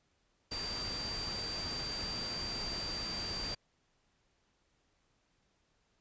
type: tone in noise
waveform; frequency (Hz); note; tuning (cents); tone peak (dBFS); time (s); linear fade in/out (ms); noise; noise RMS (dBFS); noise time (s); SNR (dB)
sine; 4699; D8; 0; -38; 0.51-3.55; 10; pink; -42; 0.51-3.55; +1
effects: pink hiss -75 dBFS RMS until 6 s + resampled to 16000 Hz